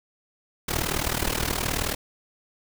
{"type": "noise with amplitude modulation", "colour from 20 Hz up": "pink", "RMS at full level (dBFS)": -23, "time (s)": [0.68, 1.95], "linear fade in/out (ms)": 10, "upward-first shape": "sine", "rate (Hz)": 38.9, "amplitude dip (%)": 85, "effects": []}